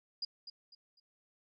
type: tone with echo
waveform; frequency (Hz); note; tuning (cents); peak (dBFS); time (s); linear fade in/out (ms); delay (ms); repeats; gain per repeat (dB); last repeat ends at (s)
sine; 4870; D#8; -38; -34; 0.22-0.25; 5; 250; 3; -10; 1
effects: none